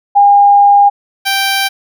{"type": "tone pair in turn", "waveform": ["sine", "10% pulse"], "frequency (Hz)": [810, 783.3], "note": ["G#5", "G5"], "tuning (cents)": [-43, -2], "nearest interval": "minor second", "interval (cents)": 59, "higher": "first", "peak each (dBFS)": -3, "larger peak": "neither", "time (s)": [[0.15, 0.9], [1.25, 1.69]], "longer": "first", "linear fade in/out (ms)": 20, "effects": []}